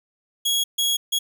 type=tone bursts at uneven times; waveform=sawtooth; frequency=3322 Hz; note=G#7; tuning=in tune; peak=-16 dBFS; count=3; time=0.45-0.64 / 0.78-0.97 / 1.12-1.19 s; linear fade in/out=10 ms; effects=none